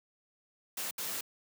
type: noise bursts at uneven times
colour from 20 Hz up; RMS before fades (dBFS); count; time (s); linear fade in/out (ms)
white; -37; 2; 0.77-0.91 / 0.98-1.21; 5
effects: high-pass 150 Hz 12 dB/octave